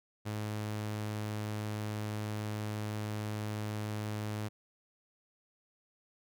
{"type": "tone", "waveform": "sawtooth", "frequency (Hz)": 106.2, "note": "G#2", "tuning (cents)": 39, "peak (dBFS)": -31, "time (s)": [0.25, 4.49], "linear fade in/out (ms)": 20, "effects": []}